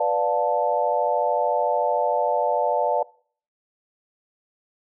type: chord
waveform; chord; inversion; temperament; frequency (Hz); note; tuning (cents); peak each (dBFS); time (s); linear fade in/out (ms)
sine; B half-diminished seventh; none; equal with one note detuned; 493.9 / 587.3 / 707.8 / 880; B4 / D5 / F5 / A5; 0 / 0 / +23 / 0; -26 / -23 / -25 / -24; 0-3.03; 5
effects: noise-tail reverb RT60 0.5 s tail -23 dB re dry